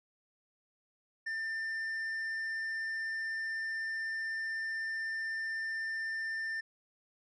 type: tone with tanh clipping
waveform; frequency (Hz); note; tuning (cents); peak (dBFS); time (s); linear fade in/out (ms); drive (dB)
triangle; 1792; A6; +31; -35; 1.26-6.61; 10; 9
effects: none